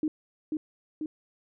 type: tone with echo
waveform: sine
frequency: 308.1 Hz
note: D#4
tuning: 17 cents flat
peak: -24 dBFS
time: 0.03-0.08 s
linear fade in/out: 2 ms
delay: 490 ms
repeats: 2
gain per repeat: -3 dB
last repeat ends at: 1.06 s
effects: none